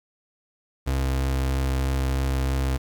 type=tone with vibrato; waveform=35% pulse; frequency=66.4 Hz; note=C2; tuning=26 cents sharp; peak=-20 dBFS; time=0.86-2.78 s; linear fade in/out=20 ms; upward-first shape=triangle; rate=3.1 Hz; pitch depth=12 cents each way; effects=9-bit